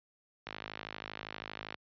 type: click train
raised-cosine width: 0.3 ms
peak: -23 dBFS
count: 68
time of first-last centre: 0.47-1.744 s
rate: 52.6 Hz
effects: high-pass 80 Hz 12 dB/octave + resampled to 11025 Hz